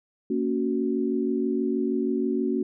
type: chord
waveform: sine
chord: F# major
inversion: first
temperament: just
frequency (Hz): 231.2 / 277.5 / 370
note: A#3 / C#4 / F#4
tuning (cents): -14 / +2 / 0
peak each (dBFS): -27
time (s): 0.3-2.63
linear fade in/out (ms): 5
effects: none